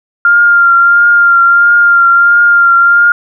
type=tone with vibrato; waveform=sine; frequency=1396.9 Hz; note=F6; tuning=in tune; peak=-3 dBFS; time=0.25-3.12 s; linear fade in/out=2 ms; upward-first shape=triangle; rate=1.5 Hz; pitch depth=25 cents each way; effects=none